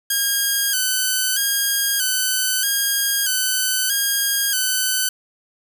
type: tone with vibrato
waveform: 5% pulse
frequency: 1568 Hz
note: G6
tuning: in tune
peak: -7 dBFS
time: 0.1-5.09 s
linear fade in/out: 5 ms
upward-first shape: square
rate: 0.79 Hz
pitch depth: 63 cents each way
effects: none